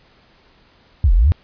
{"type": "exponential two-way sweep", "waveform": "sine", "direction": "down then up", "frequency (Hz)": [93.2, 37.29, 93.2], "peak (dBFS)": -9, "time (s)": [1.04, 1.32], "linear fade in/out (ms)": 0, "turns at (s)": 1.13, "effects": ["pink hiss -53 dBFS RMS until 1.43 s", "resampled to 11025 Hz"]}